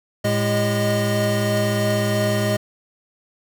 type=tone cluster; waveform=square; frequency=111 / 207 / 399.4 / 618 Hz; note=A2 / G#3 / G4 / D#5; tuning=+16 / -5 / +32 / -12 cents; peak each=-23 / -25 / -29 / -23 dBFS; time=0.24-2.57 s; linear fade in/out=10 ms; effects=none